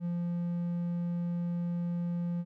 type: tone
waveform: triangle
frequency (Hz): 173.2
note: F3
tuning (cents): -14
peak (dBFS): -28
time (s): 0-2.45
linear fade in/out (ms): 50
effects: none